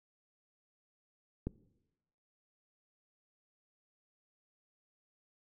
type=click; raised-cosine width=3 ms; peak=-22 dBFS; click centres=1.47 s; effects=noise-tail reverb RT60 1.0 s tail -20 dB re dry